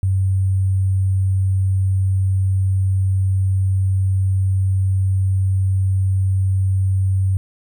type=tone with sample-and-hold; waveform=sine; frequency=95.3 Hz; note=G2; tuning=48 cents flat; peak=-14 dBFS; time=0.03-7.37 s; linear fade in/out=0 ms; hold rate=8820 Hz; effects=none